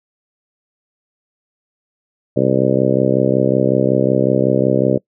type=harmonic tone; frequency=65.41 Hz; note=C2; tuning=in tune; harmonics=2 / 3 / 4 / 5 / 6 / 7 / 8 / 9; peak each=-20 / -20 / -20 / -20 / -20 / -20 / -20 / -20 dBFS; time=2.36-4.98 s; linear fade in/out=10 ms; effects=noise-tail reverb RT60 0.1 s tail -23 dB re dry